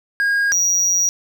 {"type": "tone pair in turn", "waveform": "triangle", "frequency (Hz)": [1630, 5759], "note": ["G#6", "F#8"], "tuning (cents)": [-33, -48], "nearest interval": "octave + minor seventh", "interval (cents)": 2185, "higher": "second", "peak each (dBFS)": -13, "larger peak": "neither", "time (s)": [[0.2, 0.52], [0.52, 1.09]], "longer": "second", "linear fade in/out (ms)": 0, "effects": []}